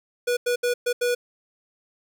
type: tone bursts at uneven times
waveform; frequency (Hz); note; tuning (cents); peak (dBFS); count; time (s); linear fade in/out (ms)
square; 486.8; B4; -25; -21; 5; 0.27-0.37 / 0.46-0.56 / 0.63-0.74 / 0.86-0.93 / 1.01-1.15; 10
effects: 9-bit